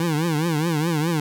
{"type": "tone with vibrato", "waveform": "25% pulse", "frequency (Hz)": 160, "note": "D#3", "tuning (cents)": 49, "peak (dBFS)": -16, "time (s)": [0, 1.2], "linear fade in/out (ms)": 2, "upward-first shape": "triangle", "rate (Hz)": 4.8, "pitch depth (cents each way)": 170, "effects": []}